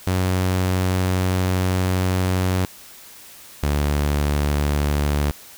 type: tone pair in turn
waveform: sawtooth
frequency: 92.5 / 72.88 Hz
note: F#2 / D2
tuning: 0 / -13 cents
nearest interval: major third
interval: 413 cents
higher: first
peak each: -14 dBFS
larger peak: neither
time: 0.07-2.65 / 3.63-5.31 s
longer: first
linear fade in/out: 0 ms
effects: white hiss -43 dBFS RMS until 5.57 s

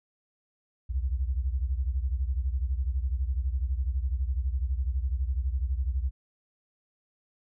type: beating tone pair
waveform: sine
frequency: 61.74 / 73.74 Hz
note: B1 / D2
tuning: 0 / +8 cents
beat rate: 12 Hz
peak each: -27 / -31 dBFS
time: 0.89-6.11 s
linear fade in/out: 20 ms
effects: none

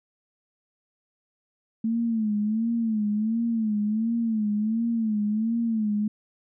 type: tone with vibrato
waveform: sine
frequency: 220.2 Hz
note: A3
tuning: 2 cents sharp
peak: -22 dBFS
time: 1.84-6.08 s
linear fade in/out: 5 ms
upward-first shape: sine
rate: 1.4 Hz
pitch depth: 100 cents each way
effects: none

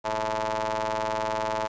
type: ring-modulated tone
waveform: sawtooth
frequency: 110 Hz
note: A2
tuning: in tune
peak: -19 dBFS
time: 0.04-1.68 s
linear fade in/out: 20 ms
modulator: 760 Hz
effects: resampled to 16000 Hz + 10-bit

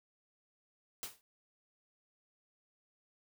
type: noise with exponential decay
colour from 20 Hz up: white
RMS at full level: -38 dBFS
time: 1.03-1.21 s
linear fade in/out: 0 ms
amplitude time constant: 39 ms
effects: none

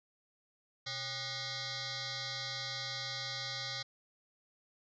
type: tone with frequency modulation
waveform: sine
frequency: 125.4 Hz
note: B2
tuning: 27 cents sharp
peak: -37 dBFS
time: 0.86-3.83 s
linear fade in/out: 10 ms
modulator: 675 Hz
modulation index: 7.6
effects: none

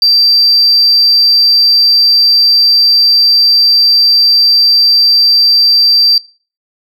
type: tone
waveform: sine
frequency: 4690 Hz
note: D8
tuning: 3 cents flat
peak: -3 dBFS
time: 0.02-6.18 s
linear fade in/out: 2 ms
effects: noise-tail reverb RT60 0.4 s tail -25 dB re dry + tanh soft clip ceiling -1 dBFS

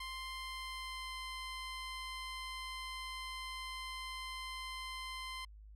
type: tone with pitch glide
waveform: 15% pulse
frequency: 1046.5 to 1038.1 Hz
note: C6 to C6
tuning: 0 to -14 cents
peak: -36 dBFS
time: 0-5.45 s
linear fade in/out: 5 ms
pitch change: -14 cents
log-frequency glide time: 0.34-1.14 s
effects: added 52 Hz sine -52 dBFS peak until 5.75 s + low-pass 10000 Hz 12 dB/octave

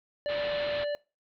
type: harmonic tone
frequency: 585 Hz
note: D5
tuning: 7 cents flat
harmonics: 1 / 3 / 5 / 7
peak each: -28 / -42 / -47 / -47 dBFS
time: 0.26-0.95 s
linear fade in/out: 0 ms
type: low-pass noise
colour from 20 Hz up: white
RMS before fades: -39 dBFS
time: 0.28-0.85 s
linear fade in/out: 20 ms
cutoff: 3800 Hz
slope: 48 dB/octave
effects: noise-tail reverb RT60 0.3 s tail -23 dB re dry

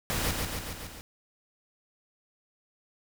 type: noise with echo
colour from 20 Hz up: pink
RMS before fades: -30 dBFS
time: 0.1-0.31 s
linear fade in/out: 0 ms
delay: 140 ms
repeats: 5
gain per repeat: -3 dB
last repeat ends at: 1.01 s
effects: none

